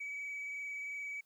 sine tone with frequency modulation, 2279 Hz, C#7, 47 cents sharp, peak -37 dBFS, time 0-1.21 s, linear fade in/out 10 ms, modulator 22.8 Hz, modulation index 1.1, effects tanh soft clip ceiling -37 dBFS + white hiss -75 dBFS RMS until 1.25 s

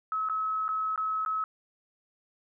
sine tone with dropouts, 1288 Hz, E6, 41 cents flat, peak -27 dBFS, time 0.12-1.44 s, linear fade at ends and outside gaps 1 ms, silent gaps 0.288-0.297 / 0.681-0.689 / 0.96-0.977 / 1.25-1.261 s, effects none

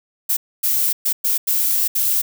violet noise bursts at uneven times, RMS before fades -18 dBFS, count 6, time 0.29-0.37 / 0.63-0.93 / 1.05-1.13 / 1.24-1.38 / 1.47-1.88 / 1.95-2.22 s, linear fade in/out 10 ms, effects none

